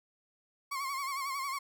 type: tone with vibrato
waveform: 35% pulse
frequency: 1095 Hz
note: C#6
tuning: 22 cents flat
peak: -32 dBFS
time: 0.71-1.59 s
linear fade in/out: 10 ms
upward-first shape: sine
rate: 11 Hz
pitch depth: 74 cents each way
effects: none